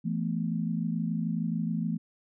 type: chord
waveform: sine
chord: E suspended fourth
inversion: none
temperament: equal with one note detuned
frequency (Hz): 167.99 / 220 / 246.9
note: E3 / A3 / B3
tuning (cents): +33 / 0 / 0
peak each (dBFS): -30 / -31 / -36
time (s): 0.04-1.98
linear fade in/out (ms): 20
effects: none